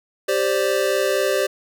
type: chord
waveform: square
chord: G suspended fourth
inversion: none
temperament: equal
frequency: 392 / 523.3 / 587.3 Hz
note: G4 / C5 / D5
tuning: 0 / 0 / 0 cents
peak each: -23 dBFS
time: 0.28-1.47 s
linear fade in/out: 10 ms
effects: none